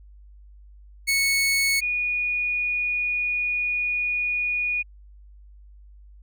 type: tone pair in turn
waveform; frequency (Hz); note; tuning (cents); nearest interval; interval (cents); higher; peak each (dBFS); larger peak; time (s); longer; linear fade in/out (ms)
sawtooth / sine; 2207 / 2455; C#7 / D#7; -8 / -24; major second; 184; second; -16 / -22; first; 1.07-1.81 / 1.81-4.83; second; 20
effects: added 50 Hz sine -45 dBFS peak until 6.22 s